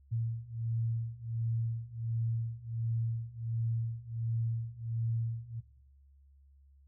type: beating tone pair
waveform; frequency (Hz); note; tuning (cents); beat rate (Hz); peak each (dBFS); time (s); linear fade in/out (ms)
sine; 113.8 / 115.2; A#2 / A#2; -41 / -20; 1.4; -36 / -34; 0.11-5.61; 20
effects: noise-tail reverb RT60 1.0 s tail -22 dB re dry + added 69 Hz sine -58 dBFS peak until 6.87 s